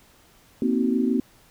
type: chord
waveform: sine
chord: C half-diminished seventh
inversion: third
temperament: just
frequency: 235.5 / 261.6 / 314 / 376.7 Hz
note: Bb3 / C4 / Eb4 / Gb4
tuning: +18 / 0 / +16 / +31 cents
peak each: -23 / -23 / -29 / -28 dBFS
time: 0.62-1.2 s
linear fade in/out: 2 ms
effects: pink hiss -56 dBFS RMS until 1.5 s